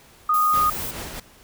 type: tone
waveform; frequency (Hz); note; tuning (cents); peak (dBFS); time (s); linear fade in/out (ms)
sine; 1235; D#6; -13; -16; 0.29-0.7; 5
type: noise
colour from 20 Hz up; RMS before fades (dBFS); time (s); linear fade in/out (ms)
violet; -31; 0.34-0.91; 0
type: noise with tremolo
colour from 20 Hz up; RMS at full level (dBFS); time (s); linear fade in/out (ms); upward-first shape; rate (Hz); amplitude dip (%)
pink; -32; 0.53-1.2; 5; sine; 4.7; 40
effects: pink hiss -51 dBFS RMS until 1.43 s